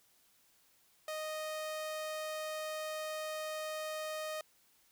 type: tone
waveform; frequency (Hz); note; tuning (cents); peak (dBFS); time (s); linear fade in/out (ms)
sawtooth; 621; D#5; -3; -34; 1.08-4.41; 2
effects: white hiss -69 dBFS RMS until 4.91 s